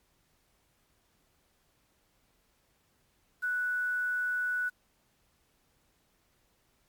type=tone with quantisation; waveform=sine; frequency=1480 Hz; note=F#6; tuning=in tune; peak=-28 dBFS; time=3.42-4.7 s; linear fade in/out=20 ms; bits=9; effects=pink hiss -71 dBFS RMS until 6.88 s + MP3 96 kbps